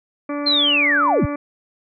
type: harmonic tone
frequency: 289.8 Hz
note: D4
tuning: 23 cents flat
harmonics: 1 / 2 / 3 / 4 / 5 / 6 / 7 / 8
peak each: -24 / -28 / -39 / -31 / -41 / -42 / -42 / -39 dBFS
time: 0.29-1.36 s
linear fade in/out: 5 ms
type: linear sweep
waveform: sine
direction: down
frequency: 4224 to 37.18 Hz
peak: -14 dBFS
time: 0.46-1.26 s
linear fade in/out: 10 ms
effects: none